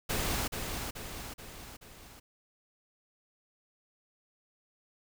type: noise with echo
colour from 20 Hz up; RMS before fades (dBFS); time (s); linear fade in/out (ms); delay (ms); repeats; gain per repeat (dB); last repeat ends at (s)
pink; -32; 0.09-0.48; 10; 430; 4; -5; 2.2
effects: none